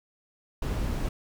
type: noise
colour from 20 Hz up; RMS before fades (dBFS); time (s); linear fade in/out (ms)
brown; -29; 0.62-1.09; 5
effects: none

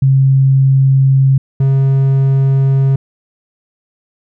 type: tone pair in turn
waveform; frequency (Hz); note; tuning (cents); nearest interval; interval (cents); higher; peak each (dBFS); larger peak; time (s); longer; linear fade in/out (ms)
sine / triangle; 134.6 / 135.46; C3 / C#3; +49 / -40; unison; 11; second; -6; neither; 0.02-1.38 / 1.6-2.96; neither; 5
effects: none

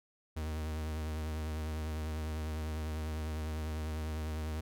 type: tone with vibrato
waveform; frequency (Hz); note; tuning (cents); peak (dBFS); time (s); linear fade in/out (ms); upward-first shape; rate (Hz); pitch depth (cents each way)
45% pulse; 77.8; D#2; 0; -35; 0.36-4.61; 10; sine; 10; 37
effects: none

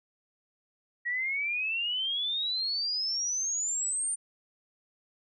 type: exponential sweep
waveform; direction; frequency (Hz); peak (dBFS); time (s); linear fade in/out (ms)
sine; up; 1900 to 9100; -28; 1.05-4.16; 20
effects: none

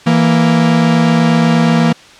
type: tone pair together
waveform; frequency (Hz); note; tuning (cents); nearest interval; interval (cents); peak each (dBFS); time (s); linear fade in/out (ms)
45% pulse; 164.83 / 233.1; E3 / A#3; 0 / 0; tritone; 600; -11; 0.06-1.93; 10
effects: white hiss -39 dBFS RMS until 2.19 s + low-pass 5000 Hz 12 dB/octave

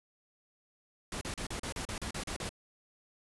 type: noise bursts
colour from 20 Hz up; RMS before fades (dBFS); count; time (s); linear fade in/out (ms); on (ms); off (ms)
pink; -38; 11; 1.12-2.492; 2; 92; 36
effects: resampled to 24000 Hz

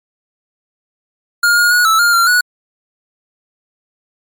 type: tone with pitch steps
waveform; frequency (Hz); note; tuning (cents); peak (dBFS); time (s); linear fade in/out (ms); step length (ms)
square; 1417 / 1430 / 1455 / 1313 / 1410 / 1377 / 1466; F6 / F6 / F#6 / E6 / F6 / F6 / F#6; +25 / +41 / -29 / -7 / +16 / -25 / -16; -9; 1.43-2.41; 5; 140
effects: MP3 96 kbps

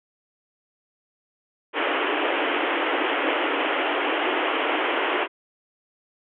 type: band-pass noise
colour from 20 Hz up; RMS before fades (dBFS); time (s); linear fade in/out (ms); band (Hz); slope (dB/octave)
pink; -24; 1.73-5.28; 50; 280 to 3200; 96
effects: none

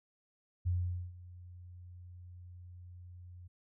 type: tone with ADSR envelope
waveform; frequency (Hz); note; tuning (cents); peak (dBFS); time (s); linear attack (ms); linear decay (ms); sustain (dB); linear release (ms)
sine; 89; F2; +33; -28; 0.65-3.48; 22; 450; -20; 13
effects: none

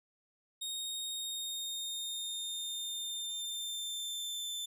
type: tone with pitch glide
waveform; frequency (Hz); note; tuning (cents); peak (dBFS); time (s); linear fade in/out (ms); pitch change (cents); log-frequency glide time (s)
sawtooth; 3722 to 3540; A#7 to A7; -3 to +10; -34; 0.61-4.66; 10; -87; 1.1-4.49
effects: resampled to 32000 Hz

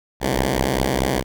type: beating tone pair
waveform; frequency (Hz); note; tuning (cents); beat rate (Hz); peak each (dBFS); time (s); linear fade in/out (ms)
5% pulse; 63.4 / 68.3; B1 / C#2; +46 / -25; 4.9; -10; 0.2-1.24; 50
effects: none

